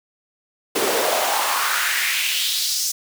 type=noise with high-pass filter sweep; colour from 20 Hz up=pink; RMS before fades=-21 dBFS; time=0.75-2.92 s; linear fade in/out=10 ms; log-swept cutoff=370 to 6100 Hz; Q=2.6; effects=none